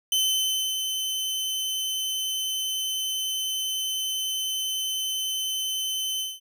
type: tone with ADSR envelope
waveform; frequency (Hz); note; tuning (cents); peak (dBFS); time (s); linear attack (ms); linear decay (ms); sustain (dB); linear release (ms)
sawtooth; 3058; G7; -44; -17; 0.12-6.4; 3; 630; -6; 200
effects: none